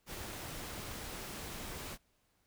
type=noise; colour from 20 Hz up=pink; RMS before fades=-44 dBFS; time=0.06-1.98 s; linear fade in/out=50 ms; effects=pink hiss -75 dBFS RMS until 2.46 s